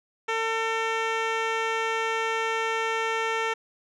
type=tone with low-pass filter; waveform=10% pulse; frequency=450 Hz; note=A4; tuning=39 cents sharp; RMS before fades=-27 dBFS; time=0.28-3.54 s; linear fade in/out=10 ms; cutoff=4300 Hz; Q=0.65; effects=none